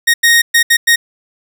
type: tone bursts at uneven times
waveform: sawtooth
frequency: 1864.7 Hz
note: A#6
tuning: in tune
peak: -3 dBFS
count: 5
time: 0.07-0.14 / 0.23-0.42 / 0.54-0.63 / 0.7-0.77 / 0.87-0.96 s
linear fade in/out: 10 ms
effects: none